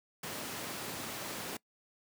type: high-pass noise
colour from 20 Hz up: pink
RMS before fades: -41 dBFS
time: 0.23-1.57 s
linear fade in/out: 5 ms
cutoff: 170 Hz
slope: 12 dB/octave
effects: noise-tail reverb RT60 0.1 s tail -23 dB re dry